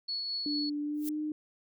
sine tone with tremolo, 4391 Hz, C#8, 17 cents flat, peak -31 dBFS, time 0.08-0.7 s, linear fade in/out 10 ms, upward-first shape triangle, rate 4.6 Hz, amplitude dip 30%
sine tone with pitch glide, 293.7 to 304.4 Hz, D4 to D#4, 0 to -38 cents, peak -31 dBFS, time 0.46-1.32 s, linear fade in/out 2 ms, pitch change +62 cents, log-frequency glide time 0.81-1.19 s
violet noise with exponential growth, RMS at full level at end -35 dBFS, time 0.94-1.09 s, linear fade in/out 2 ms, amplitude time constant 31 ms
effects none

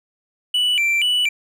triangle tone with vibrato, 2637 Hz, E7, in tune, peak -14 dBFS, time 0.54-1.29 s, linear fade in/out 5 ms, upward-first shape square, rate 2.1 Hz, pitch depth 200 cents each way, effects none

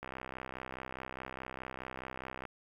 click train, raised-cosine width 0.5 ms, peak -26 dBFS, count 158, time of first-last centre 0.03-2.453 s, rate 64.8 Hz, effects 10-bit

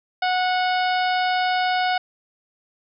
harmonic tone with a mistuned harmonic, 734 Hz, F#5, 14 cents flat, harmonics 1 / 2 / 3 / 4 / 5 / 6 / 7, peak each -20 / -26 / -30 / -32 / -34 / -36 / -37 dBFS, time 0.22-1.98 s, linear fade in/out 5 ms, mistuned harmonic 7, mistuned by -36 cents, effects none

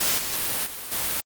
white noise with level steps, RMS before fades -23 / -29 / -26 / -35 / -26 dBFS, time 0-1.21 s, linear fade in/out 10 ms, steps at 0.17 / 0.32 / 0.65 / 0.91 s, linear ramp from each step 20 ms, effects Opus 48 kbps

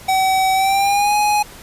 square tone with pitch glide, 761 to 834.7 Hz, F#5 to G#5, +48 to +9 cents, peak -14 dBFS, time 0.08-1.43 s, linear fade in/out 10 ms, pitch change +161 cents, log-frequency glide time 0.54-1.15 s, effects pink hiss -39 dBFS RMS until 1.62 s + resampled to 32000 Hz

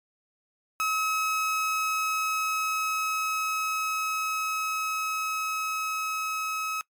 30% pulse tone with level ramp, 1282 Hz, E6, 49 cents flat, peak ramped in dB -22 to -26 dBFS, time 0.8-6.81 s, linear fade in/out 0 ms, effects noise-tail reverb RT60 0.1 s tail -23 dB re dry + MP3 96 kbps

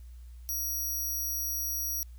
10% pulse tone, 5750 Hz, F8, 50 cents sharp, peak -25 dBFS, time 0.49-2.03 s, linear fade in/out 0 ms, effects added 60 Hz sine -44 dBFS peak until 2.18 s + white hiss -67 dBFS RMS until 2.18 s

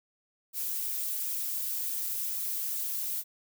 violet noise with flanger, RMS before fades -33 dBFS, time 0.53-3.24 s, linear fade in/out 50 ms, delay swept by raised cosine 1.6 to 7.5 ms, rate 2.7 Hz, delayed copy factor +0.8, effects none

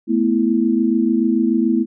sine chord, A suspended second, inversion none, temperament equal, 220 / 246.9 / 329.6 Hz, A3 / B3 / E4, 0 / 0 / 0 cents, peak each -18 dBFS, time 0.07-1.86 s, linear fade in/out 50 ms, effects none

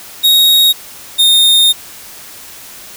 45% pulse tone pair in turn, 3764 / 3670 Hz, A#7 / A#7, +16 / -28 cents, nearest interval unison, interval 44 cents, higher first, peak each -6 dBFS, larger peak neither, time 0.23-0.73 / 1.18-1.73 s, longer second, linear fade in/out 20 ms, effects white hiss -33 dBFS RMS until 2.96 s

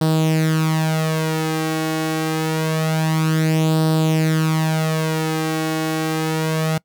sawtooth tone with flanger, 158.5 Hz, D#3, 32 cents sharp, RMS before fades -19 dBFS, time 0.01-6.78 s, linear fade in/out 5 ms, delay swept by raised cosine 0.22 to 2.72 ms, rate 0.26 Hz, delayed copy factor +0.65, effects noise-tail reverb RT60 0.1 s tail -24 dB re dry

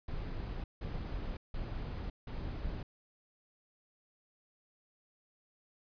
brown noise bursts, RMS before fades -39 dBFS, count 4, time 0.08-2.83 s, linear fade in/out 5 ms, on 560 ms, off 170 ms, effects resampled to 11025 Hz

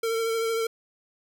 square tone with vibrato, 453.5 Hz, A#4, 48 cents flat, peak -25 dBFS, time 0.03-0.67 s, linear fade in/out 5 ms, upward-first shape triangle, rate 13 Hz, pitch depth 26 cents each way, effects none

